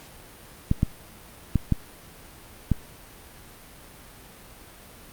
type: clicks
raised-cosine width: 5 ms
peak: -7 dBFS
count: 5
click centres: 0.714 / 0.831 / 1.557 / 1.723 / 2.717 s
effects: pink hiss -47 dBFS RMS until 5.12 s + Opus 48 kbps